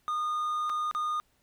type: tone with dropouts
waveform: triangle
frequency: 1224 Hz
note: D#6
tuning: 29 cents flat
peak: -26 dBFS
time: 0.08-1.2 s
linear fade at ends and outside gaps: 0 ms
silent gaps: 0.695-0.699 / 0.912-0.949 s
effects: pink hiss -70 dBFS RMS until 1.42 s